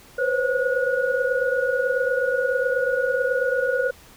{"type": "tone cluster", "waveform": "sine", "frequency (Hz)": [493.5, 512, 541, 1452], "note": ["B4", "C5", "C#5", "F#6"], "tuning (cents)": [-1, -38, -42, -33], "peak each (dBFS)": -25, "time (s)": [0.18, 3.91], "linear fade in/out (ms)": 10, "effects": ["pink hiss -49 dBFS RMS until 4.16 s"]}